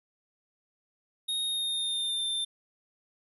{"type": "tone with pitch glide", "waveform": "square", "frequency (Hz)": [3729, 3579], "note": ["A#7", "A7"], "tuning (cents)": [0, 29], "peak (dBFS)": -29, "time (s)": [1.28, 2.45], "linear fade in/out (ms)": 10, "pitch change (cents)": -71, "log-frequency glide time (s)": [1.44, 2.25], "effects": ["resampled to 32000 Hz", "11-bit"]}